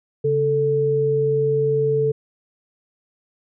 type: tone pair together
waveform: sine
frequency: 139.19 / 440 Hz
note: C#3 / A4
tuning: +7 / 0 cents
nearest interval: octave + minor sixth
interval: 1993 cents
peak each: -23 / -17 dBFS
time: 0.24-2.12 s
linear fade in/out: 10 ms
effects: none